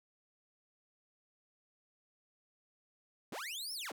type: linear two-way sweep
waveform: sawtooth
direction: up then down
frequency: 123.47 to 5500 to 123.47 Hz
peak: -37 dBFS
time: 3.32-3.92 s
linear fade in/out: 5 ms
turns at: 3.73 s
effects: none